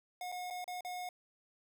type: tone with dropouts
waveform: square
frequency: 723 Hz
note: F#5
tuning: 40 cents flat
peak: -40 dBFS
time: 0.21-1.09 s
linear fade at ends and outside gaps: 2 ms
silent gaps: 0.318-0.323 / 0.502-0.507 / 0.643-0.678 / 0.808-0.848 s
effects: none